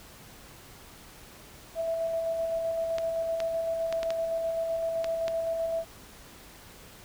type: tone with tremolo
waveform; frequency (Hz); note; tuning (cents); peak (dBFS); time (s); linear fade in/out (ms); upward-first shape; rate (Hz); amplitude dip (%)
sine; 659.3; E5; 0; -26; 1.75-5.85; 50; square; 7.8; 25
type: clicks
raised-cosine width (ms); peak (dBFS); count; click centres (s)
0.2; -17; 7; 2.984 / 3.403 / 3.926 / 4.031 / 4.105 / 5.044 / 5.281
effects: pink hiss -50 dBFS RMS until 7.04 s